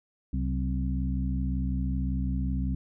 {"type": "harmonic tone with a mistuned harmonic", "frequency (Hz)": 65.41, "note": "C2", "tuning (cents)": 0, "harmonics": [1, 2, 3, 4], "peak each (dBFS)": [-28, -34, -33, -35], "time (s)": [0.33, 2.75], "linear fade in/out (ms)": 5, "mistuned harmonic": 3, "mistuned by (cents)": -66, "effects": []}